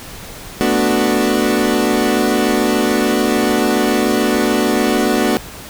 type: chord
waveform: 30% pulse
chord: B minor seventh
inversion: third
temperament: equal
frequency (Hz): 220 / 246.9 / 293.7 / 370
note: A3 / B3 / D4 / F#4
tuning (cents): 0 / 0 / 0 / 0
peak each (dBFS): -16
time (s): 0.61-5.37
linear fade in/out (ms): 0
effects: pink hiss -33 dBFS RMS until 5.69 s